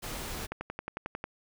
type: noise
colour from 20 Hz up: pink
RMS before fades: -38 dBFS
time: 0.02-0.47 s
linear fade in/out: 20 ms
type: click train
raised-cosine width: 0.5 ms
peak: -20 dBFS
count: 9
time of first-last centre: 0.52-1.241 s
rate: 11.1 Hz
effects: none